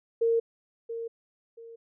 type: tone with echo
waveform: sine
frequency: 460 Hz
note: A#4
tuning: 23 cents flat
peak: -21 dBFS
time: 0.21-0.4 s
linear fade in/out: 10 ms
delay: 680 ms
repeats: 2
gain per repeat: -11 dB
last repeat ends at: 1.76 s
effects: none